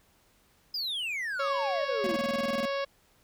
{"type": "exponential sweep", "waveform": "triangle", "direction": "down", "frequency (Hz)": [5100, 311.1], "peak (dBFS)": -29, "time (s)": [0.74, 2.16], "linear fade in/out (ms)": 5}
{"type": "harmonic tone", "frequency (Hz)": 554.4, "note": "C#5", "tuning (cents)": 0, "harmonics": [1, 2, 3, 4, 5, 6, 7, 8, 9, 10], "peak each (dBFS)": [-30, -36, -40, -42, -44, -46, -47, -48, -49, -50], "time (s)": [1.39, 2.85], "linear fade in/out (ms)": 10}
{"type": "tone bursts", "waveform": "square", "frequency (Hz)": 229.7, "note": "A#3", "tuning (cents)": -25, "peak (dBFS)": -31, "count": 13, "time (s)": [2.04, 2.655], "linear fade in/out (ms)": 2, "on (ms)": 27, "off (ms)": 22}
{"effects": ["pink hiss -65 dBFS RMS until 3.23 s"]}